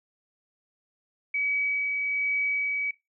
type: tone with tremolo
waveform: sine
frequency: 2275 Hz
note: C#7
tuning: 44 cents sharp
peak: -24 dBFS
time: 1.34-2.91 s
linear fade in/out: 5 ms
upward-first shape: sine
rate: 1.2 Hz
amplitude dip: 25%
effects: noise-tail reverb RT60 0.2 s tail -17 dB re dry